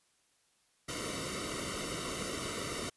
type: noise with comb filter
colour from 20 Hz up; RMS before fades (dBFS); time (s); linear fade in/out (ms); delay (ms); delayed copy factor
pink; -38; 0.88-2.9; 10; 1.2; -1
effects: white hiss -72 dBFS RMS until 2.96 s + resampled to 24000 Hz